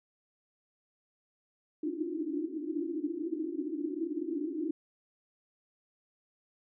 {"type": "band-pass noise", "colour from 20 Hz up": "white", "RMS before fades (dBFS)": -35, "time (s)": [1.83, 4.71], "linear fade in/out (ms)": 5, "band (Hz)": [290, 340], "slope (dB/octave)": 96, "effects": []}